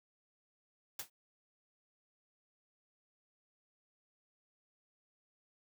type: noise with exponential decay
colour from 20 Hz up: white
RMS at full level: -36 dBFS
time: 0.99-1.1 s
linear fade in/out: 5 ms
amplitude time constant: 23 ms
effects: high-pass 100 Hz 12 dB/octave